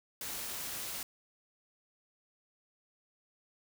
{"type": "noise", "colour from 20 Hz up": "white", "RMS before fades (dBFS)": -40, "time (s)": [0.21, 1.03], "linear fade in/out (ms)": 2, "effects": []}